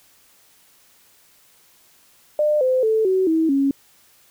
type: tone with pitch steps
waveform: sine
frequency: 601 / 514.2 / 440 / 376.4 / 322.1 / 275.6 Hz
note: D5 / C5 / A4 / F#4 / E4 / C#4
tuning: +40 / -30 / 0 / +30 / -40 / -10 cents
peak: -15 dBFS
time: 2.39-3.71 s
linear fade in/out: 2 ms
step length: 220 ms
effects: white hiss -55 dBFS RMS until 4.3 s